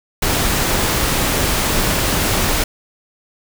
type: noise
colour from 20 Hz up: pink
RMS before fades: -17 dBFS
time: 0.22-2.64 s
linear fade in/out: 5 ms
effects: none